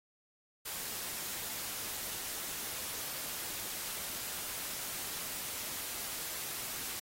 white noise, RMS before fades -40 dBFS, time 0.65-7 s, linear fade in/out 10 ms, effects AAC 48 kbps

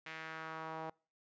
sawtooth tone with band-pass filter sweep, 160 Hz, D#3, 49 cents sharp, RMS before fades -45 dBFS, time 0.06-0.9 s, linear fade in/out 5 ms, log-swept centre 2200 to 800 Hz, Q 1.9, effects noise-tail reverb RT60 0.4 s tail -26 dB re dry + resampled to 16000 Hz

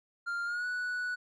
triangle tone with pitch glide, 1396.9 to 1476.5 Hz, F6 to F#6, 0 to -4 cents, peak -30 dBFS, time 0.26-1.16 s, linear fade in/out 20 ms, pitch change +96 cents, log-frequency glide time 0.45-0.66 s, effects resampled to 22050 Hz

